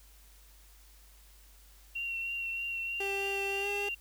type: tone with vibrato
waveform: sine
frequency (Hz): 2741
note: F7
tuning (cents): -33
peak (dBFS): -33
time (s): 1.95-3.95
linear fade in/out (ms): 10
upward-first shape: triangle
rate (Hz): 3.2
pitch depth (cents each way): 24
type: tone with pitch glide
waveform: 30% pulse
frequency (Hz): 395.3 to 405.9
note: G4 to G#4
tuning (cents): +15 to -40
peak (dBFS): -32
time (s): 3-3.89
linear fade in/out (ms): 5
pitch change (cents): +45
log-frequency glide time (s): 3.6-3.68
effects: added 50 Hz sine -56 dBFS peak until 4 s + white hiss -61 dBFS RMS until 4 s